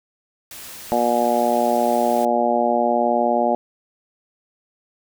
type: noise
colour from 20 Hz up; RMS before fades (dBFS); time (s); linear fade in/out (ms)
white; -37; 0.51-2.25; 2
type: harmonic tone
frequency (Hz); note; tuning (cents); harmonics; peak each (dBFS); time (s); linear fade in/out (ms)
119.6; A#2; +45; 2 / 3 / 4 / 5 / 6 / 7; -24 / -26 / -26 / -21 / -21 / -23; 0.92-3.55; 0
effects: none